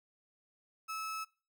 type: tone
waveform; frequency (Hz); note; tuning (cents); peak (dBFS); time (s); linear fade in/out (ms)
35% pulse; 1300; E6; -24; -36; 0.88-1.25; 20
effects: noise-tail reverb RT60 0.4 s tail -23 dB re dry